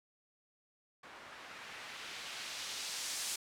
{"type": "noise with low-pass filter sweep", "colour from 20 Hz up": "blue", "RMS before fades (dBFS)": -44, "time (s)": [1.03, 3.36], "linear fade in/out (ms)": 5, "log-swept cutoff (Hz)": [1200, 7600], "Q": 0.86, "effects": []}